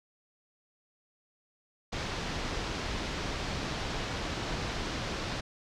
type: low-pass noise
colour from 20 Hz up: pink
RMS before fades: -35 dBFS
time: 1.92-5.41 s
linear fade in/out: 10 ms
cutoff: 5700 Hz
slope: 24 dB/octave
effects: none